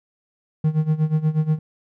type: tone with tremolo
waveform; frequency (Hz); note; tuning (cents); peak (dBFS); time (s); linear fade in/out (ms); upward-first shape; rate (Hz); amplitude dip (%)
triangle; 155.56; D#3; 0; -12; 0.64-1.59; 5; sine; 8.3; 85
effects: none